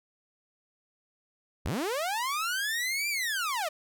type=linear two-way sweep; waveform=sawtooth; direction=up then down; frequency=42 to 2395 to 580 Hz; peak=-25 dBFS; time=1.65-3.69 s; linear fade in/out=10 ms; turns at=3.09 s; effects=none